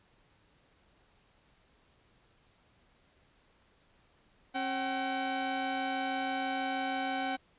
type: tone pair together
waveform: sawtooth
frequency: 269.4 / 762 Hz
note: C#4 / G5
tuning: -49 / -49 cents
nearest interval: octave + tritone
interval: 1800 cents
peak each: -32 / -29 dBFS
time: 4.54-7.37 s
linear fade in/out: 20 ms
effects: pink hiss -67 dBFS RMS until 7.58 s + resampled to 8000 Hz